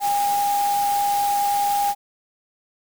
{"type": "tone in noise", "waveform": "sine", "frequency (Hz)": 811, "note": "G#5", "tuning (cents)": -41, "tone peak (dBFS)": -18, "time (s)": [0, 1.95], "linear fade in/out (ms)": 50, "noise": "white", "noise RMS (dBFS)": -31, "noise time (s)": [0, 1.95], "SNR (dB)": 10, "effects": []}